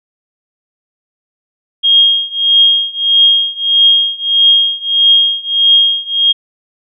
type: tone with tremolo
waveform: sine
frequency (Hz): 3248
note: G#7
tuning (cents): -39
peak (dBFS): -3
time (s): 1.83-6.33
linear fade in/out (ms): 20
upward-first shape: triangle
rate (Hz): 1.6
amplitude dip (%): 95
effects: none